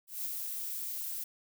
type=noise with ADSR envelope; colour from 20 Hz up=violet; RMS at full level=-35 dBFS; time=0.07-1.24 s; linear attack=180 ms; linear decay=16 ms; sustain=-3 dB; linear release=6 ms; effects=none